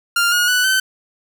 sawtooth tone with pitch steps, 1396.9 / 1440.3 / 1485.1 / 1531.3 Hz, F6 / F#6 / F#6 / G6, 0 / -47 / +6 / -41 cents, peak -10 dBFS, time 0.16-0.8 s, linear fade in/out 5 ms, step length 160 ms, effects none

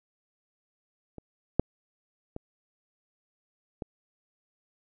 clicks, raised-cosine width 2 ms, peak -28 / -7 / -23 / -21 dBFS, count 4, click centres 1.183 / 1.596 / 2.364 / 3.822 s, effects none

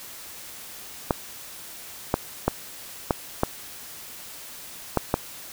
clicks, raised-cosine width 1 ms, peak -5 dBFS, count 7, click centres 1.108 / 2.141 / 2.48 / 3.108 / 3.434 / 4.973 / 5.141 s, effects white hiss -41 dBFS RMS until 5.52 s

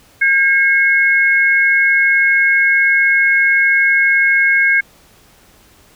sine tone pair together, 1611.5 / 2176 Hz, G6 / C#7, +47 / -33 cents, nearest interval perfect fourth, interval 520 cents, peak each -12 dBFS, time 0.21-4.81 s, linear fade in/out 10 ms, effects pink hiss -48 dBFS RMS until 5.95 s

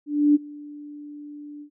sine tone with ADSR envelope, 293.7 Hz, D4, in tune, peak -12 dBFS, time 0.06-1.7 s, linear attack 290 ms, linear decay 23 ms, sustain -24 dB, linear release 86 ms, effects none

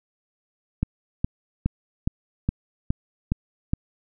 click train, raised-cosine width 5 ms, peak -9 dBFS, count 8, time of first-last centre 0.83-3.735 s, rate 2.41 Hz, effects none

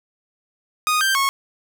sawtooth tone with pitch steps, 1239 / 1574 / 1096 Hz, D#6 / G6 / C#6, -8 / +7 / -20 cents, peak -13 dBFS, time 0.87-1.29 s, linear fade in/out 0 ms, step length 140 ms, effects 9-bit

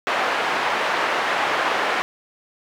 pink band-pass noise, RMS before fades -22 dBFS, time 0.07-2.02 s, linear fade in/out 0 ms, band 690 to 2100 Hz, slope 12 dB/octave, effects none

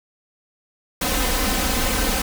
pink noise with comb filter, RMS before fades -21 dBFS, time 1.01-2.22 s, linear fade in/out 5 ms, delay 3.9 ms, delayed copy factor +0.95, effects none

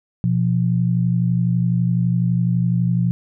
sine tone pair together, 122.43 / 174.4 Hz, B2 / F3, -15 / -2 cents, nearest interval tritone, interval 613 cents, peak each -18 dBFS, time 0.24-3.11 s, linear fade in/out 0 ms, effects none

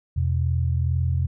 sine tone pair together, 83.91 / 126.1 Hz, E2 / B2, +31 / +36 cents, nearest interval perfect fifth, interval 705 cents, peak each -21 / -24 dBFS, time 0.16-1.27 s, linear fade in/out 10 ms, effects none

